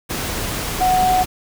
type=tone in noise; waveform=sine; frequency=739 Hz; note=F#5; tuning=2 cents flat; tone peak=-13 dBFS; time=0.8-1.24 s; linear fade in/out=20 ms; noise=pink; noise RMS=-24 dBFS; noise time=0.09-1.26 s; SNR=+8 dB; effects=none

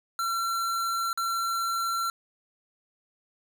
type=tone with dropouts; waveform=square; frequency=1358 Hz; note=F6; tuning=49 cents flat; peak=-27 dBFS; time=0.19-2.1 s; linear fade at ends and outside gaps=1 ms; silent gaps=1.13-1.175 s; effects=none

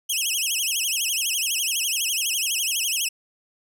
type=tone with vibrato; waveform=15% pulse; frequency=2907 Hz; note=F#7; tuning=31 cents flat; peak=-15 dBFS; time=0.09-3.09 s; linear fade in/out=10 ms; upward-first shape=sine; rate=12 Hz; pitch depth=230 cents each way; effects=none

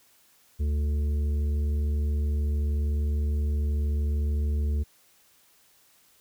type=harmonic tone with a mistuned harmonic; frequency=73.42 Hz; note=D2; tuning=in tune; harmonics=1 / 3 / 5 / 6; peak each=-23 / -39 / -46 / -46 dBFS; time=0.59-4.84 s; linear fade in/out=20 ms; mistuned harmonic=5; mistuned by=-35 cents; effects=white hiss -61 dBFS RMS until 6.2 s

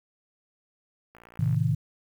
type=click train; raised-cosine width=0.5 ms; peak=-35 dBFS; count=24; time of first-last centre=1.15-1.545 s; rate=58.2 Hz
type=chord; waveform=sine; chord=A diminished; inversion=none; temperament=just; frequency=110 / 132 / 158.4 Hz; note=A2 / C3 / Eb3; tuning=0 / +16 / +31 cents; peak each=-26 dBFS; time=1.39-1.75 s; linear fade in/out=5 ms
effects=9-bit

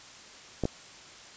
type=clicks; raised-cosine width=2 ms; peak=-14 dBFS; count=2; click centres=0.637 / 0.654 s; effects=white hiss -49 dBFS RMS until 1.36 s + resampled to 16000 Hz

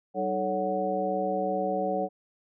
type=tone cluster; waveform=sine; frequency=192.7 / 309.1 / 435.5 / 558 / 740 Hz; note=G3 / D#4 / A4 / C#5 / F#5; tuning=-29 / -11 / -18 / +11 / 0 cents; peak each=-34 / -36 / -33 / -30 / -30 dBFS; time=0.14-2.09 s; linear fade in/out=50 ms; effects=none

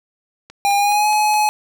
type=click train; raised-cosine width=0.2 ms; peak=-20 dBFS; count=5; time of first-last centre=0.5-1.34 s; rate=4.76 Hz
type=tone with pitch glide; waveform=square; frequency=806 to 847 Hz; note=G5 to G#5; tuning=+48 to +34 cents; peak=-14 dBFS; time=0.65-1.49 s; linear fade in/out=0 ms; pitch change=+86 cents; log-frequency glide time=0.76-1.08 s
effects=none

